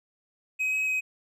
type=tone with pitch steps; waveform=triangle; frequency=2531 / 2549 / 2528 Hz; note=D#7 / D#7 / D#7; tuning=+29 / +41 / +27 cents; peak=-23 dBFS; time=0.59-1.01 s; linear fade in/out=20 ms; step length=140 ms; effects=none